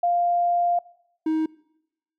sine / triangle tone pair in turn, 698.5 / 315.7 Hz, F5 / D#4, 0 / +25 cents, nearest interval octave + major second, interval 1375 cents, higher first, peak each -18 dBFS, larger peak neither, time 0.03-0.79 / 1.26-1.46 s, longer first, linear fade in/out 5 ms, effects noise-tail reverb RT60 0.8 s tail -22 dB re dry

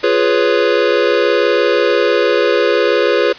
square chord, C# dominant seventh, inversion first, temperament equal, 349.2 / 415.3 / 493.9 / 554.4 Hz, E#4 / G#4 / B4 / C#5, 0 / 0 / 0 / 0 cents, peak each -19 / -16 / -16 / -18 dBFS, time 0.03-3.33 s, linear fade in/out 10 ms, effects white hiss -34 dBFS RMS until 3.38 s + resampled to 11025 Hz

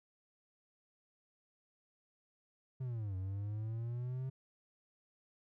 triangle linear two-way sweep, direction down then up, 133 to 92.3 to 133 Hz, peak -35 dBFS, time 2.8-4.3 s, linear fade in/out 10 ms, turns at 3.16 s, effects none

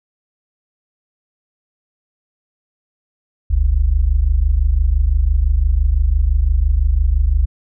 sine tone pair together, 44.1 / 70 Hz, F1 / C#2, +18 / +18 cents, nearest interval minor sixth, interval 800 cents, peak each -14 dBFS, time 3.5-7.46 s, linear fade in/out 10 ms, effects none

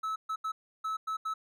triangle tone bursts at uneven times, 1300 Hz, E6, 24 cents flat, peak -29 dBFS, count 6, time 0.03-0.16 / 0.29-0.36 / 0.44-0.52 / 0.84-0.97 / 1.07-1.17 / 1.25-1.34 s, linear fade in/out 10 ms, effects none

